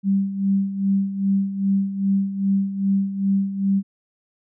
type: tone with tremolo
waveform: sine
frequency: 196 Hz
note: G3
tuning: in tune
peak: -15 dBFS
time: 0.03-3.83 s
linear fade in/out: 50 ms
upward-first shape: sine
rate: 2.5 Hz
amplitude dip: 70%
effects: none